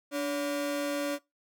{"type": "ring-modulated tone", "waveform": "45% pulse", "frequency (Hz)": 430, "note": "A4", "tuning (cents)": -40, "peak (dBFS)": -26, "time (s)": [0.11, 1.19], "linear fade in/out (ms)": 50, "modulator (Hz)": 139, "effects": ["noise-tail reverb RT60 0.2 s tail -22 dB re dry"]}